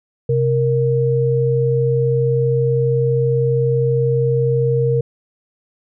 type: tone pair together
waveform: sine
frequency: 130.82 / 466.2 Hz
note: C3 / A#4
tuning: 0 / 0 cents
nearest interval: octave + minor seventh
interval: 2200 cents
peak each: -16 dBFS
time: 0.29-5.01 s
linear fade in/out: 5 ms
effects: none